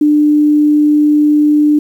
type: tone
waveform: sine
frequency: 298.2 Hz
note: D4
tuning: 27 cents sharp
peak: -6 dBFS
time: 0.01-1.79 s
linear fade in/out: 5 ms
effects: 7-bit